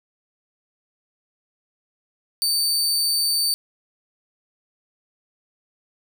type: tone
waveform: sawtooth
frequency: 4577 Hz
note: D8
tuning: 45 cents flat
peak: -16 dBFS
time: 2.42-3.54 s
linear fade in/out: 0 ms
effects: 8-bit